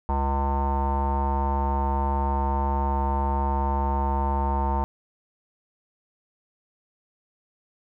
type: tone with low-pass filter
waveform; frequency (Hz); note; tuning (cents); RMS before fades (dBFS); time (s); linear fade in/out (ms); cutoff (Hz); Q
square; 69.3; C#2; 0; -24; 0.09-4.84; 0; 920; 10
effects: none